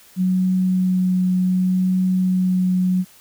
sine tone with vibrato, 184.4 Hz, F#3, 6 cents flat, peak -15 dBFS, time 0.16-3.05 s, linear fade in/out 50 ms, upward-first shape triangle, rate 0.67 Hz, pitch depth 11 cents each way, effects white hiss -49 dBFS RMS until 3.2 s

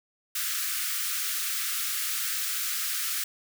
white high-pass noise, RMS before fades -30 dBFS, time 0.35-3.24 s, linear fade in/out 5 ms, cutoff 1200 Hz, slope 96 dB/octave, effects none

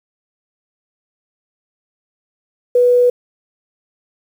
sine tone, 490.9 Hz, B4, 10 cents flat, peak -8 dBFS, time 2.75-3.1 s, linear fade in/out 5 ms, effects 7-bit

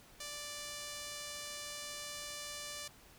sawtooth tone with band-pass filter, 587.3 Hz, D5, in tune, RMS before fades -45 dBFS, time 0.2-2.88 s, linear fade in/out 5 ms, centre 6400 Hz, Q 0.83, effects pink hiss -60 dBFS RMS until 3.18 s

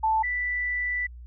sine tone pair in turn, 880 / 1975.5 Hz, A5 / B6, 0 / 0 cents, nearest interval octave + major second, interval 1400 cents, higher second, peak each -20 / -25 dBFS, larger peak first, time 0.03-0.23 / 0.23-1.07 s, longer second, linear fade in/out 10 ms, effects added 60 Hz sine -40 dBFS peak until 1.26 s

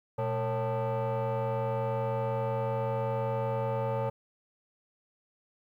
sine tone with frequency modulation, 214.8 Hz, A3, 41 cents flat, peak -25 dBFS, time 0.18-4.1 s, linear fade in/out 10 ms, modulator 335 Hz, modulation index 2.1, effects tanh soft clip ceiling -27 dBFS + 11-bit

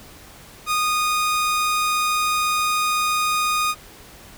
sawtooth tone, 1234 Hz, D#6, 15 cents flat, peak -15 dBFS, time 0.66-3.75 s, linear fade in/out 50 ms, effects pink hiss -44 dBFS RMS until 4.37 s

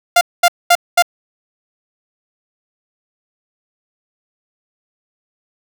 sawtooth tone bursts, 698.5 Hz, F5, in tune, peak -3 dBFS, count 4, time 0.16-1.024 s, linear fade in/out 5 ms, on 51 ms, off 220 ms, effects none

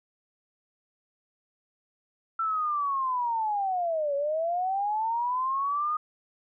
sine linear two-way sweep, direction down then up, 1343 to 554.4 to 1239 Hz, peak -25 dBFS, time 2.39-5.97 s, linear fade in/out 5 ms, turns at 4.15 s, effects none

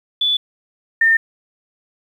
sine tone pair in turn, 3464 / 1811.8 Hz, A7 / A#6, -28 / -50 cents, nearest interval major seventh, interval 1122 cents, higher first, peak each -14 / -10 dBFS, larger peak second, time 0.21-0.37 / 1.01-1.17 s, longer neither, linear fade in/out 5 ms, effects 8-bit

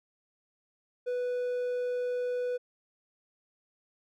triangle tone, 494 Hz, B4, in tune, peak -27 dBFS, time 1.06-2.58 s, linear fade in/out 20 ms, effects none

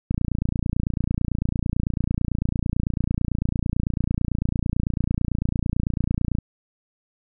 click train, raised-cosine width 5 ms, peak -10 dBFS, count 183, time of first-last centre 0.11-6.386 s, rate 29 Hz, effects none

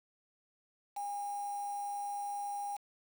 sine tone with quantisation, 813 Hz, G#5, 37 cents flat, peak -36 dBFS, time 0.96-2.77 s, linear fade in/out 10 ms, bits 8, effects none

